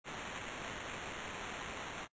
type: noise with sample-and-hold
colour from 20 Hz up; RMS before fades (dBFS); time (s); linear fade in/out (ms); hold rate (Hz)
violet; -44; 0.04-2.08; 50; 4900
effects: noise-tail reverb RT60 0.1 s tail -24 dB re dry + resampled to 16000 Hz